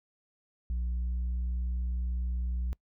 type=tone with pitch glide; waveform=sine; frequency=60.1 to 60.94 Hz; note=B1 to B1; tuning=-46 to -22 cents; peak=-26 dBFS; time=0.7-2.73 s; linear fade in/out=0 ms; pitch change=+24 cents; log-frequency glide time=0.86-1.31 s; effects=noise-tail reverb RT60 0.1 s tail -26 dB re dry + tanh soft clip ceiling -28 dBFS